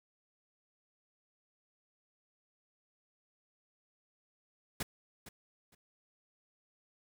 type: noise with echo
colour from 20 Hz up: pink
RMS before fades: -36 dBFS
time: 4.8-4.83 s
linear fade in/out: 5 ms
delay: 460 ms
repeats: 2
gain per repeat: -14 dB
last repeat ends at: 5.75 s
effects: none